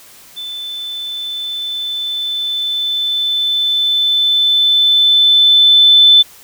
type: tone with level ramp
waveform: sine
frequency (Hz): 3520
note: A7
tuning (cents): 0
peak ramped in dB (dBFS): -23 to -3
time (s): 0.36-6.23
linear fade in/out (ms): 20
effects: white hiss -41 dBFS RMS until 6.43 s